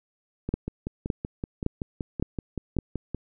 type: two click trains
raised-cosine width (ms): 3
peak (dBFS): -17 / -11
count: 15 / 5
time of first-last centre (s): 0.49-3.147 / 0.54-2.787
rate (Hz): 5.27 / 1.78
effects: none